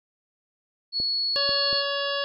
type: tone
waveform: sine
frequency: 4378 Hz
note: C#8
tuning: 22 cents flat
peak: -23 dBFS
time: 0.92-1.84 s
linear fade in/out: 50 ms
type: clicks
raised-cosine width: 2 ms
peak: -24 dBFS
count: 3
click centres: 1.001 / 1.492 / 1.729 s
type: harmonic tone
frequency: 563 Hz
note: C#5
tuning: 27 cents sharp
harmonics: 1 / 2 / 3 / 5 / 6 / 7 / 8 / 9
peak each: -29 / -33 / -32 / -33 / -34 / -39 / -36 / -38 dBFS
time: 1.36-2.24 s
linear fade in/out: 0 ms
effects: none